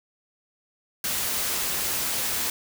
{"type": "noise", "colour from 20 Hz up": "white", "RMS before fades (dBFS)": -27, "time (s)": [1.04, 2.5], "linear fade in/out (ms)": 2, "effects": []}